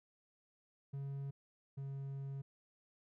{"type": "tone pair in turn", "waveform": "triangle", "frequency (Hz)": [138.59, 137.39], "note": ["C#3", "C#3"], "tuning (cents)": [0, -15], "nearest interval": "unison", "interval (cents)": 15, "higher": "first", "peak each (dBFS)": [-38, -39], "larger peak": "first", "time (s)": [[0.93, 1.31], [1.77, 2.42]], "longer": "second", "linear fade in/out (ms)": 10, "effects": []}